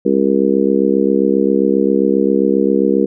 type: harmonic tone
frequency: 67.5 Hz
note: C#2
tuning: 45 cents flat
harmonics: 3 / 4 / 5 / 6 / 7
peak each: -17 / -17 / -17 / -17 / -17 dBFS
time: 0.05-3.06 s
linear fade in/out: 10 ms
effects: none